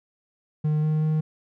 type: tone with pitch steps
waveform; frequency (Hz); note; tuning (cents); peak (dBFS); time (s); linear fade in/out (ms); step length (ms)
triangle; 152.5 / 154.6 / 155.6; D#3 / D#3 / D#3; -34 / -11 / 0; -18; 0.64-1.21; 10; 190
effects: none